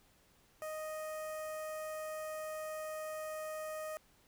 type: tone with notch filter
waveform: sawtooth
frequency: 622.3 Hz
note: D#5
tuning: in tune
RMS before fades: -42 dBFS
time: 0.62-3.97 s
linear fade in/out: 0 ms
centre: 3800 Hz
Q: 0.69
effects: pink hiss -68 dBFS RMS until 4.27 s